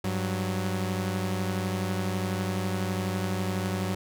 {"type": "tone pair together", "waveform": "sawtooth", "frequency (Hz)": [98.51, 185], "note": ["G2", "F#3"], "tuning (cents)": [9, 0], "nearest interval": "major seventh", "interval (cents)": 1091, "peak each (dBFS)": -26, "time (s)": [0.04, 3.95], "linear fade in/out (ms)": 5, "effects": []}